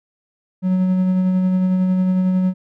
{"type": "tone with tremolo", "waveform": "triangle", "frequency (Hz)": 185.1, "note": "F#3", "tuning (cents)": 1, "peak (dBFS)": -11, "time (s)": [0.62, 2.54], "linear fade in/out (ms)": 50, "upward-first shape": "sine", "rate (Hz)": 11, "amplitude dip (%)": 25, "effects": []}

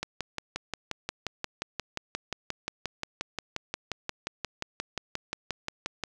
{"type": "click train", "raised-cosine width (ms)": 0.2, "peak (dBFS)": -14, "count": 35, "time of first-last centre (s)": [0.03, 6.037], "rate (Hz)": 5.66, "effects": []}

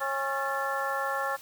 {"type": "harmonic tone with a mistuned harmonic", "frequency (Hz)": 273.1, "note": "C#4", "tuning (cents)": -26, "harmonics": [2, 3, 4, 5, 6], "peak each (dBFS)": [-34, -34, -34, -34, -34], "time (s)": [0, 1.37], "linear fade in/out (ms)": 20, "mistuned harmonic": 6, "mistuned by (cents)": 110, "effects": ["white hiss -49 dBFS RMS until 1.41 s"]}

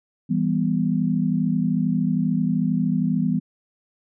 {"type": "chord", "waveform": "sine", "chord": "E minor", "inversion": "none", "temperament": "just", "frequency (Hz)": [164.81, 197.78, 247.2], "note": ["E3", "G3", "B3"], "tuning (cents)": [0, 16, 2], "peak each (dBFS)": -23, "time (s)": [0.29, 3.4], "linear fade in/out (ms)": 20, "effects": []}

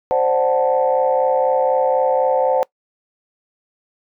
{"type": "chord", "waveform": "sine", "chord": "D dominant seventh", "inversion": "third", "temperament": "equal", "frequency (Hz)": [523.3, 587.3, 740, 880], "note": ["C5", "D5", "F#5", "A5"], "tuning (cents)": [0, 0, 0, 0], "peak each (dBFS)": [-16, -21, -20, -21], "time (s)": [0.11, 2.63], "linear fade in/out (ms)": 0, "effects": ["noise-tail reverb RT60 0.1 s tail -23 dB re dry", "tanh soft clip ceiling -4 dBFS"]}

